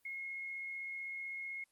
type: tone with amplitude modulation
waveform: sine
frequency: 2160 Hz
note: C#7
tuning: 45 cents flat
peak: -39 dBFS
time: 0.05-1.64 s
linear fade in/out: 5 ms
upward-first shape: sine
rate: 75.8 Hz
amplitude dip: 25%
effects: white hiss -75 dBFS RMS until 1.71 s + Opus 32 kbps